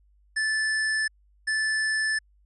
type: tone pair in turn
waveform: square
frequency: 1749 / 1749 Hz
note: A6 / A6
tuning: -11 / -11 cents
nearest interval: unison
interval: 0 cents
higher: neither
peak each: -24 dBFS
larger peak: neither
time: 0.36-1.08 / 1.47-2.19 s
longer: neither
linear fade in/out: 10 ms
effects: added 50 Hz sine -58 dBFS peak until 2.45 s + resampled to 24000 Hz